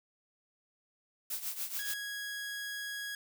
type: noise with tremolo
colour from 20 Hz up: blue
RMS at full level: -35 dBFS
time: 1.3-1.94 s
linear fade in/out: 5 ms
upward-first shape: triangle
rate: 7 Hz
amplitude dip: 80%
type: tone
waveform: sawtooth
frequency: 1658 Hz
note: G#6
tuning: 3 cents flat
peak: -34 dBFS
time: 1.79-3.15 s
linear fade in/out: 2 ms
effects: none